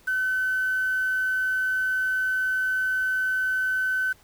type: tone with quantisation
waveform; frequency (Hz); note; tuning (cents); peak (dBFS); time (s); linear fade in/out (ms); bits
sine; 1519; F#6; +45; -22; 0.07-4.13; 10; 7
effects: pink hiss -57 dBFS RMS until 4.23 s